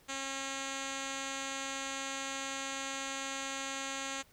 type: tone with low-pass filter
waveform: 5% pulse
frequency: 271.2 Hz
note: C#4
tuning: 38 cents flat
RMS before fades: -39 dBFS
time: 0.08-4.23 s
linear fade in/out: 20 ms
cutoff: 6300 Hz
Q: 4.7
effects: pink hiss -64 dBFS RMS until 4.32 s